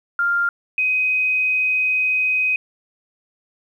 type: tone pair in turn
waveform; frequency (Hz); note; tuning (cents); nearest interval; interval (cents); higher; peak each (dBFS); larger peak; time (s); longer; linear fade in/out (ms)
sine; 1396.9 / 2514; F6 / D#7; 0 / +17; minor seventh; 1017; second; -16; neither; 0.19-0.49 / 0.78-2.56; second; 2
effects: 9-bit